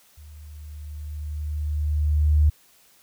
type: tone with level ramp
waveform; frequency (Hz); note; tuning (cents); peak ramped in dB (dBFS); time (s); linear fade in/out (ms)
sine; 75.1; D2; +39; -42 to -13; 0.17-2.5; 10
effects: white hiss -57 dBFS RMS until 3.02 s